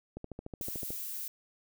click train, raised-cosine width 2 ms, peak -27 dBFS, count 11, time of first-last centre 0.17-0.905 s, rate 13.6 Hz
violet noise, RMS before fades -39 dBFS, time 0.61-1.28 s, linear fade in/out 2 ms
effects none

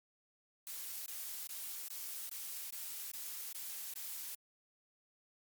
blue noise bursts, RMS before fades -44 dBFS, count 9, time 0.67-4.348 s, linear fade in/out 0 ms, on 390 ms, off 21 ms, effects MP3 96 kbps

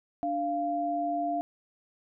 sine tone pair together, 293.7 / 692.9 Hz, D4 / F5, 0 / -14 cents, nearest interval octave + minor third, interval 1486 cents, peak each -33 / -28 dBFS, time 0.23-1.41 s, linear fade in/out 0 ms, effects none

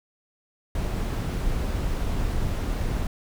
brown noise, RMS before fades -26 dBFS, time 0.75-3.07 s, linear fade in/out 2 ms, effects none

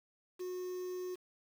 triangle tone with quantisation, 364.5 Hz, F#4, 26 cents flat, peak -36 dBFS, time 0.39-1.16 s, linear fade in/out 20 ms, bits 9, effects none

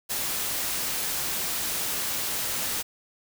white noise, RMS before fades -29 dBFS, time 0.09-2.83 s, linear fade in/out 20 ms, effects none

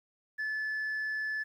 sine tone, 1733 Hz, A6, 27 cents flat, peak -29 dBFS, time 0.38-1.44 s, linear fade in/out 20 ms, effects tanh soft clip ceiling -30 dBFS + 11-bit

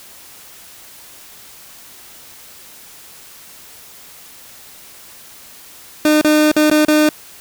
30% pulse tone with dropouts, 304.2 Hz, D#4, 39 cents flat, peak -7 dBFS, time 6.05-7.09 s, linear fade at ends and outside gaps 2 ms, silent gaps 6.213-6.246 / 6.516-6.564 / 6.7-6.713 / 6.85-6.882 s, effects white hiss -40 dBFS RMS until 7.4 s

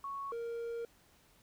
sine / triangle tone pair in turn, 1108.7 / 466.2 Hz, C#6 / A#4, 0 / 0 cents, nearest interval octave + minor third, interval 1500 cents, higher first, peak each -38 / -35 dBFS, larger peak second, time 0.04-0.32 / 0.32-0.85 s, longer second, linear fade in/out 2 ms, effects pink hiss -66 dBFS RMS until 1.42 s

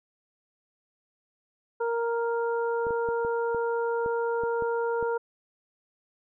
harmonic tone, 466.2 Hz, A#4, in tune, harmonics 1 / 2 / 3, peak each -26 / -32 / -36 dBFS, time 1.8-5.18 s, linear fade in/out 10 ms
clicks, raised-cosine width 2 ms, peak -25 dBFS, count 9, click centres 2.868 / 2.907 / 3.088 / 3.249 / 3.547 / 4.061 / 4.436 / 4.623 / 5.027 s
effects none

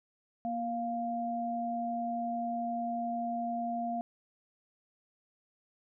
sine tone pair together, 236.6 / 698.5 Hz, A#3 / F5, +26 / 0 cents, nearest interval octave + perfect fifth, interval 1874 cents, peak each -36 / -33 dBFS, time 0.45-4.01 s, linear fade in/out 0 ms, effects none

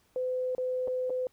sine tone with dropouts, 508 Hz, B4, 49 cents sharp, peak -28 dBFS, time 0.16-1.27 s, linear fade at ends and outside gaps 1 ms, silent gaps 0.55-0.581 / 0.875-0.88 / 1.097-1.103 s, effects pink hiss -68 dBFS RMS until 1.32 s

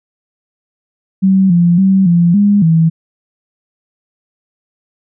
sine tone with pitch steps, 191.3 / 172.9 / 192 / 171.9 / 203.7 / 162.9 Hz, G3 / F3 / G3 / F3 / G#3 / E3, -42 / -17 / -36 / -27 / -33 / -20 cents, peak -6 dBFS, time 1.22-2.9 s, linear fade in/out 20 ms, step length 280 ms, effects none

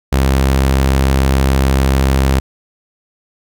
sawtooth tone, 66.9 Hz, C2, 39 cents sharp, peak -6 dBFS, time 0.12-2.4 s, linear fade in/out 10 ms, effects none

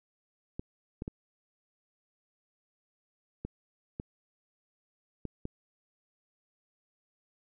clicks, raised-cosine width 3 ms, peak -23 dBFS, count 7, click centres 0.595 / 1.021 / 1.079 / 3.45 / 3.999 / 5.253 / 5.454 s, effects none

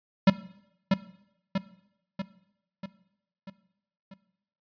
square tone with echo, 193 Hz, G3, 27 cents flat, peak -14 dBFS, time 0.27-0.3 s, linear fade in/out 5 ms, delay 640 ms, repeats 6, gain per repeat -5 dB, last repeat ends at 4.14 s, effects noise-tail reverb RT60 0.8 s tail -17 dB re dry + resampled to 11025 Hz

